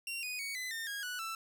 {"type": "tone with pitch steps", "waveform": "sawtooth", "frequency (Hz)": [2754, 2482, 2237, 2016, 1817, 1637.5, 1475.8, 1330.1], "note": ["F7", "D#7", "C#7", "B6", "A#6", "G#6", "F#6", "E6"], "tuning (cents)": [-25, -5, 15, 35, -45, -25, -5, 15], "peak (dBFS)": -34, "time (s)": [0.07, 1.35], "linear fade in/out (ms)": 2, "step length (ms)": 160, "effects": []}